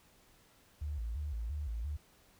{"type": "tone with vibrato", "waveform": "sine", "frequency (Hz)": 64.5, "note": "C2", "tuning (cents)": -24, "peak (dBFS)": -35, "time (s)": [0.81, 1.97], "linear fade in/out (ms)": 10, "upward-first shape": "square", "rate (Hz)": 2.9, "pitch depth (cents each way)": 240, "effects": ["pink hiss -65 dBFS RMS until 2.39 s"]}